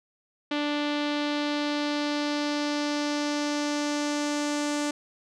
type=tone with low-pass filter sweep; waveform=sawtooth; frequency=293.7 Hz; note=D4; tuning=in tune; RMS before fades=-28 dBFS; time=0.51-4.91 s; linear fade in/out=5 ms; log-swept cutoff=3500 to 7400 Hz; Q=2.1; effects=none